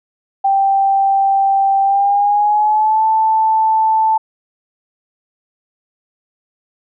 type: tone with pitch glide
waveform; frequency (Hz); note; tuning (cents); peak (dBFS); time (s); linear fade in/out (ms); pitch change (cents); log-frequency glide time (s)
sine; 784 to 880; G5 to A5; 0 to 0; -10; 0.44-4.18; 10; +200; 1.82-3.05
effects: none